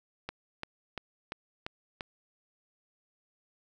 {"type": "click train", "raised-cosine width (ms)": 0.3, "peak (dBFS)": -20, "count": 6, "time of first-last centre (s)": [0.29, 2.008], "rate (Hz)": 2.91, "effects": ["10-bit"]}